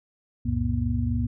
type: tone cluster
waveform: sine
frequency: 68 / 92.2 / 115.9 / 239.5 Hz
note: C#2 / F#2 / A#2 / A#3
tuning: -33 / -6 / -10 / +47 cents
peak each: -28 dBFS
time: 0.45-1.27 s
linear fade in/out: 10 ms
effects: none